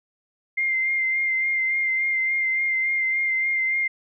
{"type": "tone with vibrato", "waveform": "sine", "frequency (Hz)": 2099, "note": "C7", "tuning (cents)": 5, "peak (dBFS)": -20, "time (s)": [0.57, 3.88], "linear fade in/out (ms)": 10, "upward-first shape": "sine", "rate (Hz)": 3.5, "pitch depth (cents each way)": 23, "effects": []}